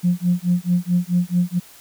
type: tone with tremolo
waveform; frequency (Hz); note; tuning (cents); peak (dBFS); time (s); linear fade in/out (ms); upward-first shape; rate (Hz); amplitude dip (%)
sine; 177.2; F3; +25; -12; 0.03-1.6; 20; sine; 4.6; 100
effects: tanh soft clip ceiling -8 dBFS + white hiss -46 dBFS RMS until 1.8 s